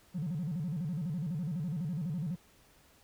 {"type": "tone with vibrato", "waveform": "triangle", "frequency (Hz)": 162.6, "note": "E3", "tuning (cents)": -23, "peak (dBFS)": -29, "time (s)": [0.14, 2.36], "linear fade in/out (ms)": 20, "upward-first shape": "square", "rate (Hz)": 12, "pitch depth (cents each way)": 190, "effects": ["tanh soft clip ceiling -29 dBFS", "pink hiss -63 dBFS RMS until 3.03 s"]}